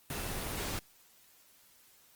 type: tone in noise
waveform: sine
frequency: 2645 Hz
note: E7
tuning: 5 cents sharp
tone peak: -48 dBFS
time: 0.11-0.32 s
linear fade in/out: 2 ms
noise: pink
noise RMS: -37 dBFS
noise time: 0.1-0.79 s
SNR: -14 dB
effects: white hiss -63 dBFS RMS until 2.15 s + Opus 24 kbps